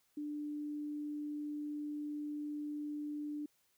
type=tone; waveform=sine; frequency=296.2 Hz; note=D4; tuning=15 cents sharp; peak=-38 dBFS; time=0.17-3.46 s; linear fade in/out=5 ms; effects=white hiss -75 dBFS RMS until 3.77 s